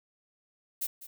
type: noise with echo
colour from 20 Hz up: violet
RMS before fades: -32 dBFS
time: 0.81-0.87 s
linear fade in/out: 10 ms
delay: 200 ms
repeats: 1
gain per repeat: -14 dB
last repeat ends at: 1.07 s
effects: none